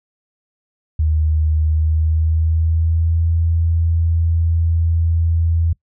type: tone with pitch glide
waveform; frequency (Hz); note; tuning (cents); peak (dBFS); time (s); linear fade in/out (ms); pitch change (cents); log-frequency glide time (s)
sine; 77.78 to 82.88; D#2 to E2; 0 to +10; -13; 0.99-5.73; 5; +110; 1.6-3.26
effects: noise-tail reverb RT60 0.1 s tail -23 dB re dry